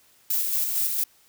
violet noise with tremolo, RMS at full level -24 dBFS, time 0.3-1.04 s, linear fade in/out 5 ms, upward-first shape square, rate 4.4 Hz, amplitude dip 30%, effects white hiss -59 dBFS RMS until 1.28 s

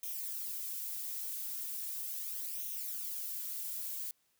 violet noise with flanger, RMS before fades -40 dBFS, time 0.03-4.11 s, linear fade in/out 2 ms, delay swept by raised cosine 0.32 to 3.12 ms, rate 0.38 Hz, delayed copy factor +0.6, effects white hiss -75 dBFS RMS until 4.39 s

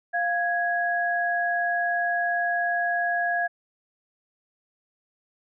sine tone pair together, 698.4 / 1661.2 Hz, F5 / G#6, 0 / 0 cents, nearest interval octave + minor third, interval 1500 cents, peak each -25 dBFS, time 0.13-3.48 s, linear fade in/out 20 ms, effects none

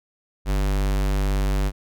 square tone, 49 Hz, G1, in tune, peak -20 dBFS, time 0.45-1.72 s, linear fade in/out 50 ms, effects none

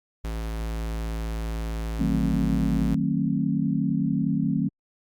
square tone, 55.3 Hz, A1, 9 cents sharp, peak -28 dBFS, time 0.24-2.95 s, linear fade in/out 5 ms
sine chord, D# diminished seventh, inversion none, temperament just, 155.56 / 186.68 / 224 / 268.8 Hz, D#3 / F#3 / A3 / C4, 0 / +16 / +31 / +47 cents, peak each -27 dBFS, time 1.99-4.69 s, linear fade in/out 10 ms
effects Opus 48 kbps

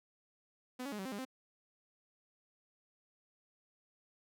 sawtooth tone with pitch steps, 252.2 / 280.6 / 209.5 / 191 / 262.7 / 202.6 / 260.5 Hz, B3 / C#4 / G#3 / G3 / C4 / G#3 / C4, +36 / +21 / +15 / -45 / +7 / -43 / -7 cents, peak -36 dBFS, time 0.79-1.252 s, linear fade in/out 10 ms, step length 66 ms, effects none

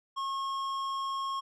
sine tone with tanh clipping, 1085 Hz, C#6, 37 cents flat, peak -33 dBFS, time 0.16-1.41 s, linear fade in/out 20 ms, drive 12 dB, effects none

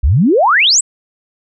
sine exponential sweep, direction up, 55.8 to 8440 Hz, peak -7 dBFS, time 0.03-0.81 s, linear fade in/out 10 ms, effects none

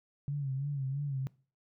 sine tone with vibrato, 138.59 Hz, C#3, in tune, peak -31 dBFS, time 0.28-1.27 s, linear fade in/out 0 ms, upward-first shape sine, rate 3 Hz, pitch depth 82 cents each way, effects noise-tail reverb RT60 0.4 s tail -22 dB re dry

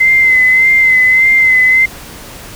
sine tone with vibrato, 2059 Hz, C7, 28 cents flat, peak -5 dBFS, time 0-1.86 s, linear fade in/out 10 ms, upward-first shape sine, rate 1.7 Hz, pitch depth 34 cents each way, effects pink hiss -31 dBFS RMS until 2.55 s

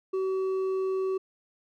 sine tone with hard clipping, 379.8 Hz, F#4, 45 cents sharp, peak -27 dBFS, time 0.13-1.18 s, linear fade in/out 10 ms, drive 4 dB, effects none

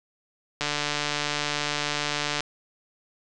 click train, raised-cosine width 0.2 ms, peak -9 dBFS, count 265, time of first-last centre 0.61-2.406 s, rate 147 Hz, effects resampled to 22050 Hz

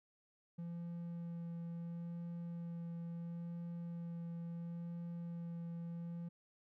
triangle tone with vibrato, 170 Hz, F3, 46 cents flat, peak -40 dBFS, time 0.58-6.29 s, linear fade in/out 10 ms, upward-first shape sine, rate 0.73 Hz, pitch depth 10 cents each way, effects none

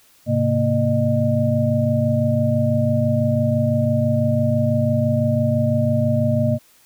sine tone cluster, 106.8 / 132.8 / 232.2 / 610 Hz, G#2 / C3 / A#3 / D#5, +49 / +26 / -7 / -34 cents, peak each -21 dBFS, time 0.26-6.59 s, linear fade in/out 50 ms, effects white hiss -54 dBFS RMS until 6.85 s

